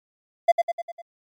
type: tone with echo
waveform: triangle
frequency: 683 Hz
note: F5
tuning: 39 cents flat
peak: -9 dBFS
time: 0.48-0.52 s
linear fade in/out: 10 ms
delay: 100 ms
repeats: 5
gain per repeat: -5 dB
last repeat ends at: 1.02 s
effects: MP3 96 kbps